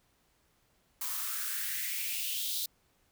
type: noise with high-pass filter sweep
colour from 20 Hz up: blue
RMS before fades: -35 dBFS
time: 1.01-2.66 s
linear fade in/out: 5 ms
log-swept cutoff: 990 to 4000 Hz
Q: 4.4
effects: pink hiss -71 dBFS RMS until 3.11 s